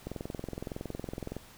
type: click train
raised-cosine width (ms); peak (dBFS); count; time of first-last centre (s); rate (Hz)
2; -23; 29; 0.07-1.366; 21.6
effects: pink hiss -54 dBFS RMS until 1.57 s

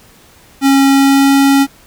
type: tone with pitch glide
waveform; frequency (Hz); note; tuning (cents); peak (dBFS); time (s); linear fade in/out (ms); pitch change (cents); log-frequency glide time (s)
square; 273.6 to 275.7; C#4 to C#4; -23 to -9; -7; 0.61-1.67; 50; +14; 0.87-1.33
effects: pink hiss -44 dBFS RMS until 1.86 s

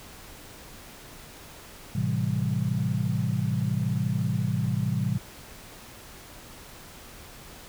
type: chord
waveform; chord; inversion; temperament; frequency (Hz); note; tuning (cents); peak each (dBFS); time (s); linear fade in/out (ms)
sine; A minor seventh; none; equal; 110 / 130.81 / 164.81 / 196; A2 / C3 / E3 / G3; 0 / 0 / 0 / 0; -29 / -28 / -30 / -31; 1.95-5.18; 5
effects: pink hiss -46 dBFS RMS until 7.68 s

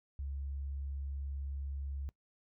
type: tone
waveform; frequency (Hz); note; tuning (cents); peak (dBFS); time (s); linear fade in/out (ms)
sine; 69.3; C#2; 0; -37; 0.19-2.09; 0
effects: noise-tail reverb RT60 0.1 s tail -21 dB re dry

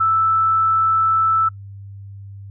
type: tone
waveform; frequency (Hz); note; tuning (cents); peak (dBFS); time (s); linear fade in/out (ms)
sine; 1318.5; E6; 0; -13; 0-1.49; 10
effects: noise-tail reverb RT60 0.1 s tail -25 dB re dry + added 99 Hz sine -33 dBFS peak until 2.5 s

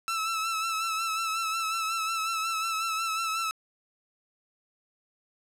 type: tone with vibrato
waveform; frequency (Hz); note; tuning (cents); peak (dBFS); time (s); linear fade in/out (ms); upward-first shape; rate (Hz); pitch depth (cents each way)
sawtooth; 1319; E6; +1; -24; 0.08-3.51; 0; sine; 5.5; 39
effects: low-pass 12000 Hz 12 dB/octave + 11-bit

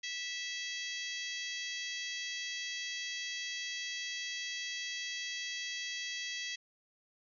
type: harmonic tone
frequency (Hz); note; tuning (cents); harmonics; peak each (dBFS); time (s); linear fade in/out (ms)
655; E5; -11; 3 / 4 / 5 / 6 / 7 / 8 / 9 / 10; -42 / -45 / -43 / -49 / -46 / -52 / -48 / -51; 0.03-6.56; 10
effects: none

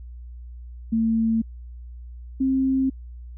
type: tone pair in turn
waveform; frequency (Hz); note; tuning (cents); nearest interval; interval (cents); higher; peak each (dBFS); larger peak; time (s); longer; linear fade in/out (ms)
sine; 225.2 / 265.2; A3 / C4; +40 / +23; minor third; 283; second; -18; neither; 0.92-1.42 / 2.4-2.9; neither; 10
effects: added 60 Hz sine -36 dBFS peak until 3.37 s

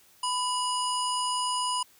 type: harmonic tone with a mistuned harmonic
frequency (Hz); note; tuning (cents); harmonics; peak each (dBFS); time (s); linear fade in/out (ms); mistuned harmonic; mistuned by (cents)
997; B5; +16; 1 / 3 / 5 / 7 / 9 / 10; -28 / -33 / -36 / -40 / -37 / -40; 0.23-1.83; 5; 3; -47
effects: white hiss -59 dBFS RMS until 1.99 s

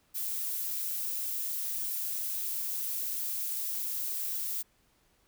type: noise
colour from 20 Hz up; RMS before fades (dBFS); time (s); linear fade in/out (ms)
violet; -34; 0.14-4.63; 20
effects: pink hiss -69 dBFS RMS until 5.27 s

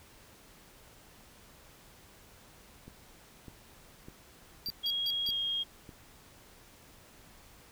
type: click train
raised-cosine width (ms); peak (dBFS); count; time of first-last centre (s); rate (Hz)
3; -34; 6; 2.88-5.892; 1.66
type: tone bursts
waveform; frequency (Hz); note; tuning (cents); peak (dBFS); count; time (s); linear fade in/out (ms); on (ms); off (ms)
square; 4699; D8; 0; -34; 4; 4.66-5.304; 0; 41; 160
type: tone with pitch glide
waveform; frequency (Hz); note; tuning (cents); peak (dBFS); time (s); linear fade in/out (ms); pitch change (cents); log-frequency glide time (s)
sine; 3287 to 3251; G#7 to G#7; -19 to -38; -30; 4.83-5.64; 20; -19; 5.28-5.35
effects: pink hiss -57 dBFS RMS until 7.71 s

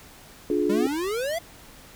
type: chord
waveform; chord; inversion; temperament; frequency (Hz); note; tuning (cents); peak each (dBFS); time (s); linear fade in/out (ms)
sine; D diminished; none; just; 293.7 / 352.4 / 422.9; D4 / F4 / Ab4; 0 / +16 / +31; -25; 0.5-0.87; 2
type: exponential sweep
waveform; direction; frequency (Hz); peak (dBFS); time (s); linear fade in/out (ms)
square; up; 192.8 to 698.5; -26; 0.69-1.39; 10
effects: pink hiss -48 dBFS RMS until 1.95 s

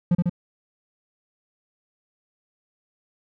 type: tone with echo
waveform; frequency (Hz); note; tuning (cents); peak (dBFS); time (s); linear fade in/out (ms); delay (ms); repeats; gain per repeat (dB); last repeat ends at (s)
triangle; 174.61; F3; 0; -13; 0.11-0.15; 5; 73; 2; -2; 0.296
effects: none

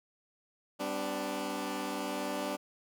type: chord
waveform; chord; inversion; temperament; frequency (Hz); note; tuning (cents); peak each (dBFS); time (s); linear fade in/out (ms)
15% pulse; G major; none; equal with one note detuned; 196 / 253.4 / 293.7; G3 / B3 / D4; 0 / +45 / 0; -34 / -33 / -30; 0.79-2.57; 20
effects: none

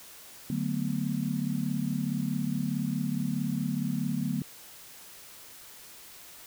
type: chord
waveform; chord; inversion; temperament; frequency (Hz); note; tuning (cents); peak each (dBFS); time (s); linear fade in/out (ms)
sine; B minor seventh; first; just; 148.16 / 185.21 / 222.2 / 246.9; D3 / F#3 / A3 / B3; +16 / +2 / +17 / 0; -33; 0.5-4.42; 2
effects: white hiss -49 dBFS RMS until 6.46 s

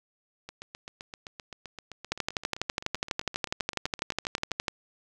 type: two click trains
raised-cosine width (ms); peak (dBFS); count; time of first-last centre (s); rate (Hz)
0.2; -23 / -10; 32 / 32; 0.49-4.511 / 2.12-4.682; 7.71 / 12.1
effects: none

